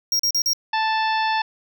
square tone bursts, 5600 Hz, F8, 4 cents sharp, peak -18 dBFS, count 4, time 0.12-0.533 s, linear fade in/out 2 ms, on 74 ms, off 39 ms
harmonic tone, 880 Hz, A5, in tune, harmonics 1 / 2 / 3 / 4 / 5 / 6, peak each -20 / -26 / -30 / -32 / -34 / -36 dBFS, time 0.73-1.42 s, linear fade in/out 5 ms
effects none

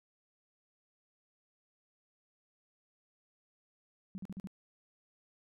sine tone bursts, 190.8 Hz, G3, 47 cents flat, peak -39 dBFS, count 5, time 4.15-4.472 s, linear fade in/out 0 ms, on 30 ms, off 43 ms, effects none

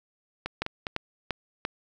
two click trains, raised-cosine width 0.3 ms, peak -12 / -15 dBFS, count 4 / 3, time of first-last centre 0.62-1.651 / 0.46-0.868 s, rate 2.91 / 4.9 Hz, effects none

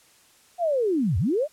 sine linear two-way sweep, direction down then up, 727 to 75.4 to 640 Hz, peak -20 dBFS, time 0.58-1.48 s, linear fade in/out 50 ms, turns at 1.18 s, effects white hiss -57 dBFS RMS until 1.52 s + low-pass 11000 Hz 12 dB/octave

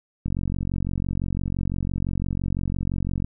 click train, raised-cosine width 5 ms, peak -14 dBFS, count 138, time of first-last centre 0.26-3.245 s, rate 45.9 Hz, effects none

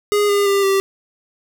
square tone with pitch steps, 412.9 / 405.1 / 397.5 / 390 Hz, G#4 / G#4 / G4 / G4, -10 / -43 / +24 / -9 cents, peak -14 dBFS, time 0.12-0.8 s, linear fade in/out 0 ms, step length 170 ms, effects none

